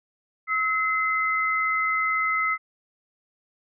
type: tone pair together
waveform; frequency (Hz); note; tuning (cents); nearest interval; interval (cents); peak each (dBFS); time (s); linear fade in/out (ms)
sine; 1292 / 2054; E6 / C7; -35 / -33; minor sixth; 802; -24; 0.47-2.58; 50
effects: none